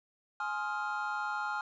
triangle chord, F minor seventh, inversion first, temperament just, 838.1 / 1047.7 / 1257.2 / 1396.9 Hz, Ab5 / C6 / Eb6 / F6, +16 / +2 / +18 / 0 cents, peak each -35 / -40 / -40 / -34 dBFS, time 0.4-1.61 s, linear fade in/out 2 ms, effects resampled to 16000 Hz

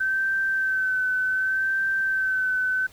sine tone with vibrato, 1538 Hz, G6, 33 cents flat, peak -21 dBFS, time 0-2.87 s, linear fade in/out 10 ms, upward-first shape sine, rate 0.67 Hz, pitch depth 29 cents each way, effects pink hiss -52 dBFS RMS until 2.92 s

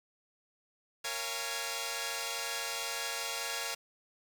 5% pulse chord, Bb minor seventh, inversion none, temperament equal with one note detuned, 466.2 / 554.4 / 686.9 / 830.6 Hz, Bb4 / Db5 / F5 / Ab5, 0 / 0 / -29 / 0 cents, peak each -29 dBFS, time 1.04-3.75 s, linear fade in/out 10 ms, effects 9-bit

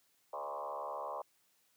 sine tone with frequency modulation, 818 Hz, G#5, 26 cents flat, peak -38 dBFS, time 0.33-1.22 s, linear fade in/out 5 ms, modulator 72 Hz, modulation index 4.3, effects white hiss -73 dBFS RMS until 1.76 s + high-pass 80 Hz 12 dB/octave

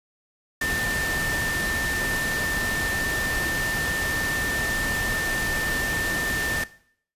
sine tone in noise, 1792 Hz, A6, 31 cents sharp, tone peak -24 dBFS, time 0.61-6.64 s, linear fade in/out 5 ms, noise pink, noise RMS -29 dBFS, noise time 0.61-6.64 s, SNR +2 dB, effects noise-tail reverb RT60 0.6 s tail -18 dB re dry + resampled to 32000 Hz

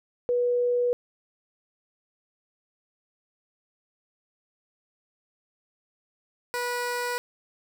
sine / 15% pulse tone pair in turn, 487.6 / 487.6 Hz, B4 / B4, -22 / -22 cents, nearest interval unison, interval 0 cents, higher neither, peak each -21 dBFS, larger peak neither, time 0.29-0.93 / 6.54-7.18 s, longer neither, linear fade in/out 0 ms, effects none

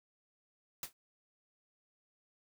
white noise with exponential decay, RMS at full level -36 dBFS, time 0.83-0.93 s, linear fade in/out 1 ms, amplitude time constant 20 ms, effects none

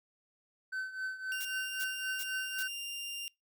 triangle tone with tremolo, 1527 Hz, G6, 46 cents flat, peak -31 dBFS, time 0.72-2.68 s, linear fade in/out 10 ms, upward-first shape triangle, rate 3.8 Hz, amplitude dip 80%
sawtooth tone, 2794 Hz, F7, in tune, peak -35 dBFS, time 1.32-3.28 s, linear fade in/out 0 ms
blue noise bursts, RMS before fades -40 dBFS, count 4, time 1.4-2.632 s, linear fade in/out 10 ms, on 53 ms, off 340 ms
effects noise-tail reverb RT60 0.2 s tail -25 dB re dry

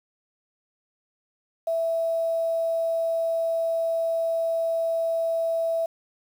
sine tone with quantisation, 660 Hz, E5, 2 cents sharp, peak -22 dBFS, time 1.67-5.86 s, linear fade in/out 5 ms, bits 8, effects none

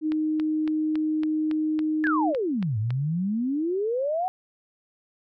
sine tone, 310 Hz, D#4, 6 cents flat, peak -22 dBFS, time 0.01-2.34 s, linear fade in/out 50 ms
click train, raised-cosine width 0.3 ms, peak -21 dBFS, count 11, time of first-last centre 0.12-2.906 s, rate 3.59 Hz
sine exponential two-way sweep, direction down then up, 1760 to 103.4 to 761 Hz, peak -23 dBFS, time 2.04-4.28 s, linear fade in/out 0 ms, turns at 2.78 s
effects none

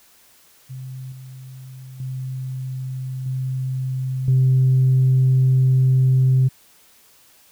sine tone with level steps, 130.2 Hz, C3, 8 cents flat, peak -30 / -35 / -25 / -21 / -11 dBFS, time 0.69-6.49 s, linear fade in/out 20 ms, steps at 1.12 / 2 / 3.26 / 4.28 s, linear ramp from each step 2 ms, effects tanh soft clip ceiling -9 dBFS + white hiss -53 dBFS RMS until 7.51 s

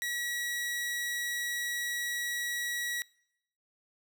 sawtooth tone, 1924 Hz, B6, 46 cents flat, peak -28 dBFS, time 0.02-3.02 s, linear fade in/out 0 ms, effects noise-tail reverb RT60 0.8 s tail -25 dB re dry

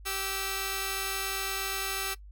5% pulse tone pair together, 389 / 1313 Hz, G4 / E6, -13 / -7 cents, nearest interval octave + major sixth, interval 2106 cents, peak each -22 dBFS, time 0.05-2.15 s, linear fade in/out 20 ms, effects noise-tail reverb RT60 0.1 s tail -19 dB re dry + added 50 Hz sine -45 dBFS peak until 2.31 s

